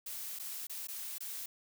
blue noise with dropouts, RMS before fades -42 dBFS, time 0.06-1.46 s, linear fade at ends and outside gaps 5 ms, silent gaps 0.389-0.396 / 0.67-0.696 / 0.872-0.884 / 1.183-1.205 s, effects none

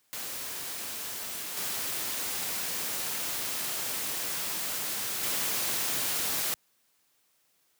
white noise with level steps, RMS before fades -37 / -33 / -30 dBFS, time 0.13-6.54 s, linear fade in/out 0 ms, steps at 1.57 / 5.23 s, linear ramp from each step 2 ms, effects white hiss -70 dBFS RMS until 7.79 s + high-pass 100 Hz 12 dB/octave

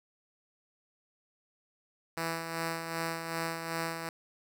5% pulse tone with tremolo, 164.81 Hz, E3, in tune, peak -20 dBFS, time 2.17-4.09 s, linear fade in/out 2 ms, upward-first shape sine, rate 2.6 Hz, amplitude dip 50%, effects none

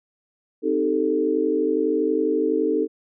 sine chord, A half-diminished seventh, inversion first, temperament equal with one note detuned, 261.6 / 311.1 / 392 / 444.1 Hz, C4 / Eb4 / G4 / A4, 0 / 0 / 0 / +16 cents, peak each -28 / -23 / -26 / -22 dBFS, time 0.62-2.88 s, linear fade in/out 50 ms, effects none

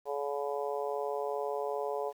harmonic tone, 142.5 Hz, C#3, 48 cents sharp, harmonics 3 / 4 / 5 / 6 / 7, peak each -35 / -37 / -39 / -41 / -42 dBFS, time 0.05-2.13 s, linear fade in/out 50 ms, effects 10-bit

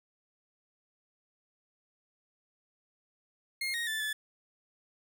30% pulse tone with pitch steps, 2136 / 1870 / 1758 / 1732 Hz, C7 / A#6 / A6 / A6, +35 / +5 / -2 / -28 cents, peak -29 dBFS, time 3.61-4.13 s, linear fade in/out 5 ms, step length 130 ms, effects none

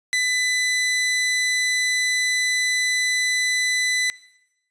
sawtooth tone, 2000 Hz, B6, 21 cents sharp, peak -15 dBFS, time 0.13-4.1 s, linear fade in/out 0 ms, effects noise-tail reverb RT60 0.9 s tail -20 dB re dry + resampled to 22050 Hz

